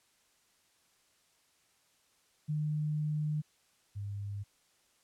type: tone pair in turn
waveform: sine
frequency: 151.5 / 101.11 Hz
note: D#3 / G#2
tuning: -46 / -46 cents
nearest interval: perfect fifth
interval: 700 cents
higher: first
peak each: -30 / -36 dBFS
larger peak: first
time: 2.48-3.42 / 3.95-4.44 s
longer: first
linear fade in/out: 20 ms
effects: white hiss -70 dBFS RMS until 5.03 s + low-pass 10000 Hz 12 dB/octave